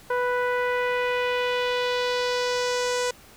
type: tone with low-pass filter sweep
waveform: sawtooth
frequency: 493.9 Hz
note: B4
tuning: in tune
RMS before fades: -25 dBFS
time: 0.1-3.11 s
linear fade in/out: 5 ms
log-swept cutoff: 1400 to 7500 Hz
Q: 1.8
effects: pink hiss -50 dBFS RMS until 3.36 s